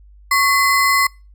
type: ring-modulated tone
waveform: square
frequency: 1568 Hz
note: G6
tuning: in tune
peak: -10 dBFS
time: 0.31-1.07 s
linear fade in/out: 5 ms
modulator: 463 Hz
effects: noise-tail reverb RT60 0.3 s tail -26 dB re dry + added 50 Hz sine -42 dBFS peak until 1.34 s